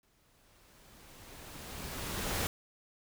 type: noise with exponential growth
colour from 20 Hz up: pink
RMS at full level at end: -32 dBFS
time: 0.03-2.47 s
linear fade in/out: 1 ms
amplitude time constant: 530 ms
effects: none